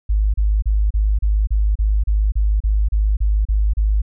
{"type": "tone bursts", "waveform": "sine", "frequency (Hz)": 51.9, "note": "G#1", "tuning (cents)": 0, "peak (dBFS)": -13, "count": 14, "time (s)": [0.09, 4.019], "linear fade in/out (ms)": 10, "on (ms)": 250, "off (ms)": 33, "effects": []}